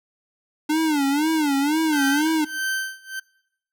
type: tone with vibrato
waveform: square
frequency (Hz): 297.2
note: D4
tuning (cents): +21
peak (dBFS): -19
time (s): 0.69-2.45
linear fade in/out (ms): 10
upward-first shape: sine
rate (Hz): 2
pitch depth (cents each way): 140
type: tone with tremolo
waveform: 40% pulse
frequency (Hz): 1551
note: G6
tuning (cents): -19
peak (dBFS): -21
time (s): 1.92-3.2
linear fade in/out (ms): 10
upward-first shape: sine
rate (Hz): 1.6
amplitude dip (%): 95
effects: noise-tail reverb RT60 0.8 s tail -23 dB re dry